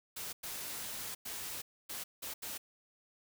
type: noise bursts at uneven times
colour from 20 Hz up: white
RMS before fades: -42 dBFS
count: 6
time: 0.16-0.33 / 0.43-1.15 / 1.25-1.62 / 1.89-2.04 / 2.22-2.34 / 2.42-2.58 s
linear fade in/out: 10 ms
effects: none